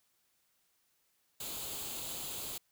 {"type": "noise with comb filter", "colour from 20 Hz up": "white", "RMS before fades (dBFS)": -41, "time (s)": [1.4, 2.58], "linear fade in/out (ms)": 5, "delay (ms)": 0.27, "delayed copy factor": 0.6, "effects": ["white hiss -75 dBFS RMS until 2.71 s"]}